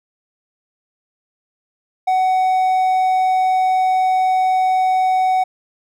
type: tone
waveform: triangle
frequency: 748 Hz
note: F#5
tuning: 19 cents sharp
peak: -11 dBFS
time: 2.07-5.44 s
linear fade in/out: 10 ms
effects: none